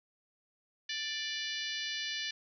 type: harmonic tone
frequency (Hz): 588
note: D5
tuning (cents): +2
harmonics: 3 / 4 / 5 / 6 / 7 / 8 / 9 / 10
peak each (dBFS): -41 / -44 / -41 / -42 / -43 / -44 / -49 / -48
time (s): 0.89-2.31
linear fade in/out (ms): 5
effects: none